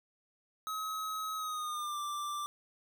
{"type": "tone with pitch glide", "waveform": "square", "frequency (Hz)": [1277, 1177.8], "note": ["D#6", "D6"], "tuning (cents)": [45, 5], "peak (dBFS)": -36, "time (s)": [0.67, 2.46], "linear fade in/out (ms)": 0, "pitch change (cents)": -140, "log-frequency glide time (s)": [1.36, 1.99], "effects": []}